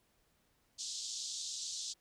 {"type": "band-pass noise", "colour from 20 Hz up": "white", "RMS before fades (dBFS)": -42, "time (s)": [0.78, 1.94], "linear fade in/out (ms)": 20, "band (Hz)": [3500, 7500], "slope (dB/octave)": 48, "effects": ["pink hiss -74 dBFS RMS until 2 s"]}